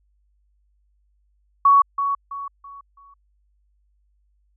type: tone with echo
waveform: sine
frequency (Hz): 1119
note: C#6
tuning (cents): +16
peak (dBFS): -10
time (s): 1.65-1.82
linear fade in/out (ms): 5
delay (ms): 330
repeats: 4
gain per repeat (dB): -9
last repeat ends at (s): 3.14
effects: added 50 Hz sine -61 dBFS peak until 4.56 s